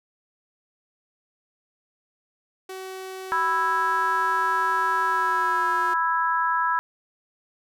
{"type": "tone with pitch glide", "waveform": "sawtooth", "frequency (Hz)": [377.6, 358.7], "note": ["F#4", "F4"], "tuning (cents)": [35, 46], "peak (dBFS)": -30, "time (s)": [2.69, 5.94], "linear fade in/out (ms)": 5, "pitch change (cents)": -89, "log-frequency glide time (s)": [5.05, 5.67]}
{"type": "harmonic tone", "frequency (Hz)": 330, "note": "E4", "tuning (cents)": 2, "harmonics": [3, 4, 5], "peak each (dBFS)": [-23, -25, -27], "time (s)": [3.32, 6.79], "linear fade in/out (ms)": 0}
{"effects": []}